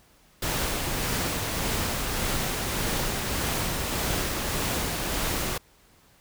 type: noise with tremolo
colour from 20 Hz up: pink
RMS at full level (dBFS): -27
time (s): 0.42-5.58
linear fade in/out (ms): 5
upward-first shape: sine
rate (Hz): 1.7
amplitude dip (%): 25
effects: pink hiss -59 dBFS RMS until 6.2 s